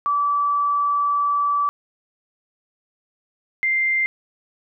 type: tone pair in turn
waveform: sine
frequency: 1155 / 2093 Hz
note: D6 / C7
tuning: -29 / 0 cents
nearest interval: minor seventh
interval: 1029 cents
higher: second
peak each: -17 dBFS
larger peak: neither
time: 0.06-1.69 / 3.63-4.06 s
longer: first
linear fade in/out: 0 ms
effects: none